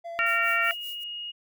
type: tone with vibrato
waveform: triangle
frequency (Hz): 678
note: E5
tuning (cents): +49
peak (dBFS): -32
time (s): 0.04-0.74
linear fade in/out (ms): 20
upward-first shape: square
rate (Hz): 9.9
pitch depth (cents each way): 8
type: harmonic tone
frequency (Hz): 460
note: A#4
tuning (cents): -23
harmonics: 3 / 4 / 5 / 6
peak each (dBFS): -26 / -27 / -28 / -29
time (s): 0.19-0.71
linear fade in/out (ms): 0
type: noise with tremolo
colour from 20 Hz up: violet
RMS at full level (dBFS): -42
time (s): 0.26-1.04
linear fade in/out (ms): 5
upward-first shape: sine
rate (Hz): 5.2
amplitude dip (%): 90
type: tone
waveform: sine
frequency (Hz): 2869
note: F7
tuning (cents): +46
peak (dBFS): -33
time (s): 0.66-1.32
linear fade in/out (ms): 20
effects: none